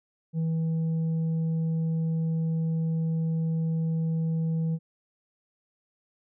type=tone with tanh clipping; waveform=triangle; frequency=162.2 Hz; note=E3; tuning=28 cents flat; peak=-25 dBFS; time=0.33-4.79 s; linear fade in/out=50 ms; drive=8 dB; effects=none